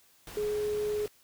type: tone in noise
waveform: sine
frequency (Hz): 420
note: G#4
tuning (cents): +19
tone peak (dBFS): -28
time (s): 0.37-1.06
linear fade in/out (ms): 2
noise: pink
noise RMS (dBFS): -45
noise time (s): 0.27-1.08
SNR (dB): +14
effects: white hiss -63 dBFS RMS until 1.23 s